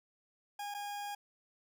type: tone with dropouts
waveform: 40% pulse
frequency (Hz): 818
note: G#5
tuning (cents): -26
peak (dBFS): -38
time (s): 0.59-1.15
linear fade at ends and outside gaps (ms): 5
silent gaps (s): 0.742-0.746
effects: none